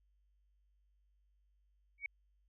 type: tone with exponential growth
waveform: sine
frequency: 2245 Hz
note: C#7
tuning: 21 cents sharp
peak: -32 dBFS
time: 1.98-2.06 s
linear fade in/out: 2 ms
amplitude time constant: 17 ms
effects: added 50 Hz sine -70 dBFS peak until 2.48 s